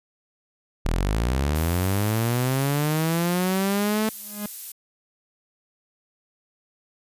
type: linear sweep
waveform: sawtooth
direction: up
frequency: 37 to 220 Hz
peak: -17 dBFS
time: 0.85-4.09 s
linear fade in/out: 0 ms
type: noise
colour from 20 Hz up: violet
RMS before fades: -33 dBFS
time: 1.55-4.72 s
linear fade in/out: 5 ms
type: tone with exponential growth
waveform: 45% pulse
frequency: 207.4 Hz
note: G#3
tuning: 2 cents flat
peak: -26 dBFS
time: 4.12-4.46 s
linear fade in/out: 2 ms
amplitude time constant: 73 ms
effects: resampled to 32000 Hz